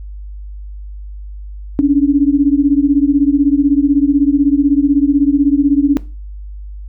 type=beating tone pair; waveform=sine; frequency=277.2 / 293.2 Hz; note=C#4 / D4; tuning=0 / -3 cents; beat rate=16 Hz; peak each=-11 dBFS; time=1.79-5.97 s; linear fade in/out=0 ms; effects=noise-tail reverb RT60 0.3 s tail -18 dB re dry + added 50 Hz sine -26 dBFS peak until 6.88 s